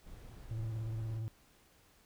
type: noise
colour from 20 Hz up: brown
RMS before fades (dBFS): -50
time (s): 0.03-1.21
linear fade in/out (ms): 50
type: tone with vibrato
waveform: triangle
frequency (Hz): 111.5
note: A2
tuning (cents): +23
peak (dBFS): -34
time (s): 0.51-1.28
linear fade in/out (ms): 0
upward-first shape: sine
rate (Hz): 17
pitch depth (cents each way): 45
effects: pink hiss -66 dBFS RMS until 2.05 s